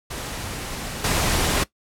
pink noise with level steps, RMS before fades -31 / -21 dBFS, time 0.1-1.64 s, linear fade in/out 10 ms, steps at 1.04 s, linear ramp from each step 2 ms, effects noise-tail reverb RT60 0.1 s tail -18 dB re dry + low-pass 12000 Hz 12 dB/octave

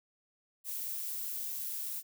violet noise with amplitude modulation, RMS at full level -37 dBFS, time 0.64-2.03 s, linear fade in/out 50 ms, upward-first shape sine, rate 145 Hz, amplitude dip 25%, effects none

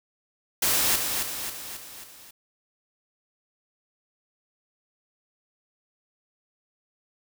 white noise with echo, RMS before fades -23 dBFS, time 0.62-0.96 s, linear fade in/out 5 ms, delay 270 ms, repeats 5, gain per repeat -5 dB, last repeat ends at 2.31 s, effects none

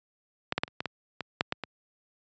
clicks, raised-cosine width 0.3 ms, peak -10 / -9 / -9 / -30 / -16 / -15 / -17 / -7 / -11 / -17 dBFS, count 10, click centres 0.524 / 0.58 / 0.635 / 0.679 / 0.805 / 0.857 / 1.207 / 1.409 / 1.524 / 1.637 s, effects high-pass 100 Hz 12 dB/octave + resampled to 16000 Hz

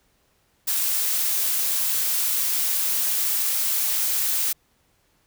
blue noise, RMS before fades -23 dBFS, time 0.67-4.53 s, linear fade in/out 10 ms, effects pink hiss -65 dBFS RMS until 5.26 s

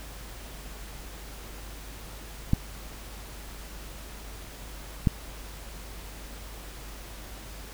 clicks, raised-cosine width 5 ms, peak -8 dBFS, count 2, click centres 2.534 / 5.072 s, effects added 50 Hz sine -42 dBFS peak until 7.73 s + pink hiss -45 dBFS RMS until 7.73 s

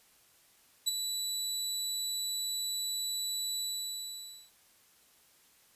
25% pulse tone with ADSR envelope, 3951 Hz, B7, in tune, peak -21 dBFS, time 0.86-4.51 s, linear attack 20 ms, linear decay 19 ms, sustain -8 dB, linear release 910 ms, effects white hiss -64 dBFS RMS until 5.75 s + resampled to 32000 Hz

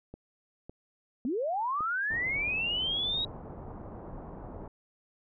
click train, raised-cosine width 2 ms, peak -30 dBFS, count 5, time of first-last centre 0.14-2.362 s, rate 1.8 Hz
sine linear sweep, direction up, 221 to 3834 Hz, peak -28 dBFS, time 1.25-3.25 s, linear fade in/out 5 ms
pink low-pass noise, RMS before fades -43 dBFS, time 2.1-4.68 s, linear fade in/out 5 ms, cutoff 990 Hz, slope 24 dB/octave
effects none

